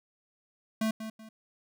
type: tone with echo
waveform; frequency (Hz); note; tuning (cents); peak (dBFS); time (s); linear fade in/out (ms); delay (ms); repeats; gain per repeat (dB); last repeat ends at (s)
square; 220; A3; 0; -27; 0.81-0.91; 5; 190; 2; -10; 1.29
effects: none